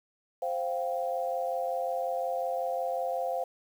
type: chord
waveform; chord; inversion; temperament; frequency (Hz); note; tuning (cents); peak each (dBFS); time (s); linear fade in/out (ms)
sine; C suspended fourth; none; equal; 523.3 / 698.5 / 784; C5 / F5 / G5; 0 / 0 / 0; -32 / -32 / -36; 0.42-3.44; 5
effects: 9-bit